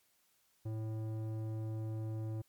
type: tone with low-pass filter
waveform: square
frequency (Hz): 110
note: A2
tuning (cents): 0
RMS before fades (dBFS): -39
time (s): 0.65-2.42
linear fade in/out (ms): 10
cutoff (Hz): 530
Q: 0.71
effects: white hiss -73 dBFS RMS until 2.48 s + MP3 96 kbps